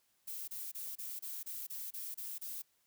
violet noise bursts, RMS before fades -43 dBFS, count 10, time 0.27-2.622 s, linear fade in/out 10 ms, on 210 ms, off 28 ms, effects white hiss -75 dBFS RMS until 2.86 s

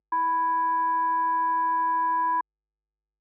sine tone with frequency modulation, 991 Hz, B5, 6 cents sharp, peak -21 dBFS, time 0.12-2.41 s, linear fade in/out 5 ms, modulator 665 Hz, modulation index 0.33, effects added 53 Hz sine -53 dBFS peak until 3.2 s + high-pass 400 Hz 12 dB/octave

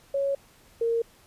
sine tone pair in turn, 554.4 / 461.9 Hz, C#5 / A#4, 0 / -16 cents, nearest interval minor third, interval 316 cents, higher first, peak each -23 / -22 dBFS, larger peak second, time 0.14-0.35 / 0.81-1.02 s, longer neither, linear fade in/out 5 ms, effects pink hiss -57 dBFS RMS until 1.26 s + resampled to 32000 Hz

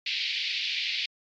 pink band-pass noise, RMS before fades -30 dBFS, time 0.06-1.06 s, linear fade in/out 5 ms, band 2200 to 4700 Hz, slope 48 dB/octave, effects MP3 96 kbps

